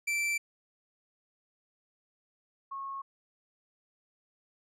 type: tone pair in turn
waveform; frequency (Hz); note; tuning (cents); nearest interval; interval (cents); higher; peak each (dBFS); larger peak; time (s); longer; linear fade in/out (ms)
45% pulse / sine; 2337 / 1092.5; D7 / C#6; -9 / -26; octave + minor second; 1317; first; -28 / -36; first; 0.07-0.38 / 2.71-3.02; neither; 10
effects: low-pass 11000 Hz 12 dB/octave